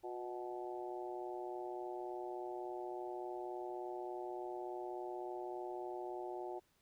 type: harmonic tone with a mistuned harmonic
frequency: 123.47 Hz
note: B2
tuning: in tune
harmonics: 3 / 4 / 5 / 6 / 7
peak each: -44 / -54 / -50 / -48 / -50 dBFS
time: 0.03-6.6 s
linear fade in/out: 20 ms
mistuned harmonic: 3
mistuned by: -43 cents
effects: pink hiss -75 dBFS RMS until 6.81 s